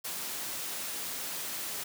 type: high-pass noise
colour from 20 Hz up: white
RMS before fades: -37 dBFS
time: 0.04-1.84 s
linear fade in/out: 10 ms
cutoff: 130 Hz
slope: 12 dB/octave
effects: none